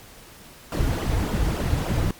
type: noise with flanger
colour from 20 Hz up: brown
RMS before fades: -23 dBFS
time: 0.72-2.11 s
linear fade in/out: 2 ms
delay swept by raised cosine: 0.46 to 5.36 ms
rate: 3.5 Hz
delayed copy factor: -0.85
effects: pink hiss -46 dBFS RMS until 2.19 s + MP3 96 kbps